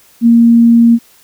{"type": "tone", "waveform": "sine", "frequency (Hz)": 233.1, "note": "A#3", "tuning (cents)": 0, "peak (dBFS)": -3, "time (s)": [0.21, 0.99], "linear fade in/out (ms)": 50, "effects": ["white hiss -46 dBFS RMS until 1.23 s"]}